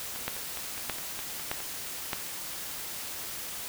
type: two click trains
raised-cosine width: 0.3 ms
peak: -23 / -13 dBFS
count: 8 / 4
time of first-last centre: 0.16-1.603 / 0.28-2.132 s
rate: 4.85 / 1.62 Hz
effects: white hiss -38 dBFS RMS until 3.68 s